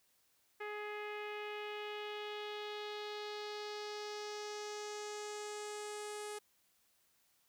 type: tone with low-pass filter sweep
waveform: sawtooth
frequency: 418.8 Hz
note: G#4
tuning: 15 cents sharp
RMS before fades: -44 dBFS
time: 0.6-6.39 s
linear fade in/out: 10 ms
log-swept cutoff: 2100 to 9500 Hz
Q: 2.6
effects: white hiss -74 dBFS RMS until 7.48 s

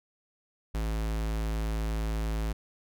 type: tone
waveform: square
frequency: 54.3 Hz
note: A1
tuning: 22 cents flat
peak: -29 dBFS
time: 0.74-2.53 s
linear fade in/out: 10 ms
effects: none

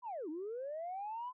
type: linear two-way sweep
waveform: sine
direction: down then up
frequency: 1026 to 293.7 to 1026 Hz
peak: -38 dBFS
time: 0.02-1.33 s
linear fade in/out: 50 ms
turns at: 0.29 s
effects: tanh soft clip ceiling -35 dBFS

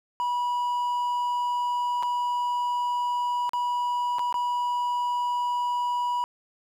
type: tone with dropouts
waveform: triangle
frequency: 975 Hz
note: B5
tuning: 23 cents flat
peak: -22 dBFS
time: 0.2-6.24 s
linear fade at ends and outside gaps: 0 ms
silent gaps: 2.026-2.032 / 3.493-3.534 / 4.185-4.193 / 4.326-4.342 s
effects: 9-bit

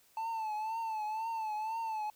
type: tone with vibrato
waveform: triangle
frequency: 880 Hz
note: A5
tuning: in tune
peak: -32 dBFS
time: 0.17-2.1 s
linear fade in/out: 2 ms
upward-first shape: triangle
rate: 2 Hz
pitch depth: 76 cents each way
effects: white hiss -66 dBFS RMS until 2.15 s

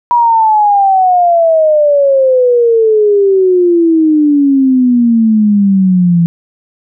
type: exponential sweep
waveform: sine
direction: down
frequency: 970 to 167.2 Hz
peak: -5 dBFS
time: 0.11-6.26 s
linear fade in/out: 0 ms
effects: none

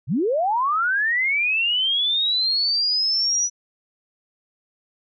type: linear sweep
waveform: sine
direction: up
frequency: 99 to 5920 Hz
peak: -18 dBFS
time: 0.07-3.5 s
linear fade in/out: 50 ms
effects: none

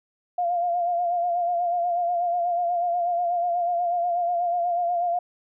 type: tone with vibrato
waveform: sine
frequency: 698.5 Hz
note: F5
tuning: in tune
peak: -21 dBFS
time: 0.38-5.19 s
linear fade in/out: 5 ms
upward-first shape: sine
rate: 8.2 Hz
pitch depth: 42 cents each way
effects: none

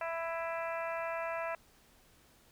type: harmonic tone with a mistuned harmonic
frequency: 331.3 Hz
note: E4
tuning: 9 cents sharp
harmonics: 2 / 3 / 4 / 5 / 6 / 7 / 8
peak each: -37 / -41 / -43 / -45 / -47 / -48 / -49 dBFS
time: 0.01-1.55 s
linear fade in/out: 2 ms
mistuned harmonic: 7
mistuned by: +41 cents
effects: pink hiss -64 dBFS RMS until 2.51 s

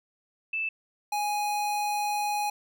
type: tone pair in turn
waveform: sine / square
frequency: 2637 / 830.6 Hz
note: E7 / G#5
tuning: 0 / 0 cents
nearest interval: octave + minor sixth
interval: 2000 cents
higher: first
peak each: -27 dBFS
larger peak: neither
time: 0.53-0.69 / 1.12-2.5 s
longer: second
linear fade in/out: 5 ms
effects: none

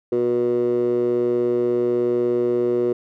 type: tone with band-pass filter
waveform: 15% pulse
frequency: 121.1 Hz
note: B2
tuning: 34 cents flat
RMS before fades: -20 dBFS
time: 0.12-2.93 s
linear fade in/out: 5 ms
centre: 410 Hz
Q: 6.6
effects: none

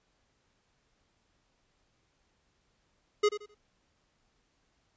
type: tone with echo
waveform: square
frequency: 417.3 Hz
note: G#4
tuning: 8 cents sharp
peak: -22 dBFS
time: 3.23-3.29 s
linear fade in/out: 10 ms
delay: 86 ms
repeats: 3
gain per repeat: -12 dB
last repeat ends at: 3.548 s
effects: pink hiss -73 dBFS RMS until 4.96 s + resampled to 16000 Hz

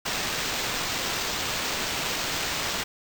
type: noise with sample-and-hold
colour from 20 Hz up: violet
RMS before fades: -29 dBFS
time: 0.05-2.84 s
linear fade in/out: 10 ms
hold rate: 11025 Hz
effects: none

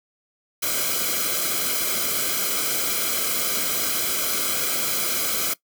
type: noise with comb filter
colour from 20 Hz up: white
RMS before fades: -24 dBFS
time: 0.62-5.54 s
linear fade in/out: 10 ms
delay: 1.1 ms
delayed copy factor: -0.85
effects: noise-tail reverb RT60 0.1 s tail -19 dB re dry

